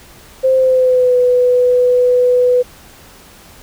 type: tone with pitch glide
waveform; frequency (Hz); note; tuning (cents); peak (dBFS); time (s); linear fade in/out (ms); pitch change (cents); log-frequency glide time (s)
sine; 523.3 to 496.2; C5 to B4; 0 to +8; -8; 0.43-2.63; 20; -92; 0.55-1.17
effects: pink hiss -41 dBFS RMS until 3.62 s